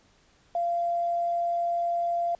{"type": "tone with quantisation", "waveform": "sine", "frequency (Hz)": 689, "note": "F5", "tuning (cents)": -24, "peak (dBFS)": -24, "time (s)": [0.55, 2.35], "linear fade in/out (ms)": 2, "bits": 9, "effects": ["pink hiss -62 dBFS RMS until 2.39 s", "resampled to 16000 Hz"]}